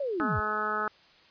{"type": "linear sweep", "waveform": "sine", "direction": "down", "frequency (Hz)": [586, 60.7], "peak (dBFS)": -28, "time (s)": [0, 0.4], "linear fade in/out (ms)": 5}
{"type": "harmonic tone", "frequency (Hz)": 212.9, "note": "G#3", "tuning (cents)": 43, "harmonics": [1, 2, 3, 4, 5, 6, 7, 8], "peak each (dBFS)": [-42, -37, -40, -37, -40, -30, -34, -42], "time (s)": [0.2, 0.88], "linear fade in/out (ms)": 0}
{"effects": ["white hiss -58 dBFS RMS until 1.3 s", "resampled to 11025 Hz"]}